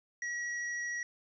square tone with vibrato, 1917 Hz, A#6, 48 cents sharp, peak -35 dBFS, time 0.22-1.03 s, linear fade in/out 2 ms, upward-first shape triangle, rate 13 Hz, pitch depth 8 cents each way, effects resampled to 16000 Hz + 11-bit

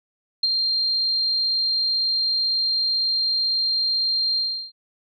sine tone with ADSR envelope, 4186 Hz, C8, in tune, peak -15 dBFS, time 0.43-4.72 s, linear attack 6 ms, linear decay 28 ms, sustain -4 dB, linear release 350 ms, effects none

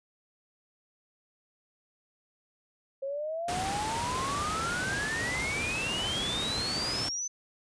sine exponential sweep, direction up, 535 to 6140 Hz, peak -31 dBFS, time 3.02-7.28 s, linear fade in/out 10 ms
pink noise, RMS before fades -34 dBFS, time 3.48-7.09 s, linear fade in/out 5 ms
effects high-pass 60 Hz 12 dB/octave + resampled to 22050 Hz

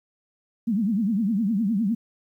sine tone with vibrato, 211.3 Hz, G#3, 30 cents sharp, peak -20 dBFS, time 0.67-1.95 s, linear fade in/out 10 ms, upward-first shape triangle, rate 9.8 Hz, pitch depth 250 cents each way, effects 10-bit

